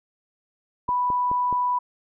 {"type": "tone", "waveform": "sine", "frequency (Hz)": 987.8, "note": "B5", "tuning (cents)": 0, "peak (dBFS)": -20, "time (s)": [0.88, 1.79], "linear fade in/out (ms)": 10}
{"type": "click train", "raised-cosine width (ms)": 2, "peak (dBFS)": -21, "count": 4, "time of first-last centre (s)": [0.89, 1.527], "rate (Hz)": 4.71}
{"effects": []}